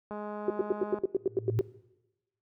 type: click train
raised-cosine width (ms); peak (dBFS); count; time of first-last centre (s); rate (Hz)
1; -26; 184; 0.11-0.986; 209
type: tone bursts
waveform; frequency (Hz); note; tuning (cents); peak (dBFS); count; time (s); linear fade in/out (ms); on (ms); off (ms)
sine; 382.6; G4; -42; -22; 11; 0.48-1.611; 2; 21; 90
type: tone with exponential growth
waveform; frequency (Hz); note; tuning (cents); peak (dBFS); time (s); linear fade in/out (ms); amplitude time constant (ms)
sine; 111.4; A2; +22; -23; 1.17-1.59; 0; 90
effects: noise-tail reverb RT60 1.0 s tail -20 dB re dry + high-pass 60 Hz 12 dB/octave